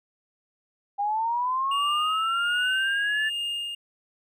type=linear sweep; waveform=sine; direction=up; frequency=799 to 1760 Hz; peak=-23 dBFS; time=0.98-3.3 s; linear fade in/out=20 ms
type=tone with tremolo; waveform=triangle; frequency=2827 Hz; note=F7; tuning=20 cents sharp; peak=-25 dBFS; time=1.71-3.75 s; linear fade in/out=5 ms; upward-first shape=sine; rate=1.3 Hz; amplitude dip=50%
effects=none